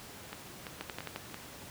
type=two click trains; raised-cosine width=0.3 ms; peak=-21 / -24 dBFS; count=5 / 4; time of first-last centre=0.81-1.161 / 0.33-1.344 s; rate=11.4 / 2.96 Hz; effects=pink hiss -48 dBFS RMS until 1.7 s + high-pass 80 Hz 12 dB/octave